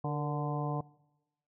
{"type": "harmonic tone with a mistuned harmonic", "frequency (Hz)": 146.83, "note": "D3", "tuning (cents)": 0, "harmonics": [1, 2, 3, 4, 5, 6, 7], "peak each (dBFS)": [-33, -40, -41, -43, -39, -44, -42], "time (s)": [0.04, 0.81], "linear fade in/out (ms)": 5, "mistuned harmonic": 3, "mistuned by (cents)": 68, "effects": ["noise-tail reverb RT60 1.0 s tail -23 dB re dry"]}